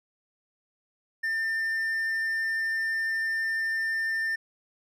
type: tone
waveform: triangle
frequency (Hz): 1797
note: A6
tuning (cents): +36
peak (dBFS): -24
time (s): 1.23-4.36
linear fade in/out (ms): 10
effects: none